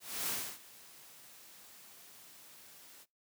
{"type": "noise with ADSR envelope", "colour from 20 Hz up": "white", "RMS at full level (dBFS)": -35, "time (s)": [0, 3.06], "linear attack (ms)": 280, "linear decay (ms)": 300, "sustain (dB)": -21, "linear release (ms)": 43, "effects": ["noise-tail reverb RT60 0.2 s tail -22 dB re dry", "high-pass 100 Hz 12 dB/octave"]}